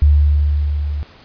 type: tone with level ramp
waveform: sine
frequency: 73.42 Hz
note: D2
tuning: in tune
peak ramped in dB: -6 to -19 dBFS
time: 0.02-1.03 s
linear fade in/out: 0 ms
effects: pink hiss -44 dBFS RMS until 1.24 s + resampled to 11025 Hz